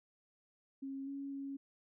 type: tone with pitch steps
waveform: sine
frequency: 271.5 / 277.5 / 275.7 Hz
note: C#4 / C#4 / C#4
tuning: -36 / +2 / -9 cents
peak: -40 dBFS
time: 0.82-1.57 s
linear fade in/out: 10 ms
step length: 250 ms
effects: none